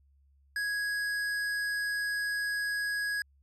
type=tone with tanh clipping; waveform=triangle; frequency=1661.2 Hz; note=G#6; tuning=in tune; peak=-31 dBFS; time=0.56-3.22 s; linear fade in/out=2 ms; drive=18 dB; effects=added 69 Hz sine -61 dBFS peak until 3.42 s + MP3 64 kbps